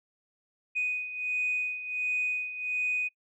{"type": "beating tone pair", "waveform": "sine", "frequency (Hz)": [2489, 2490.4], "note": ["D#7", "D#7"], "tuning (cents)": [0, 1], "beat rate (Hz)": 1.4, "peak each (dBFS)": [-34, -29], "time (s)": [0.75, 3.09], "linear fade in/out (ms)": 20, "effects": ["noise-tail reverb RT60 0.1 s tail -22 dB re dry", "tanh soft clip ceiling -21 dBFS"]}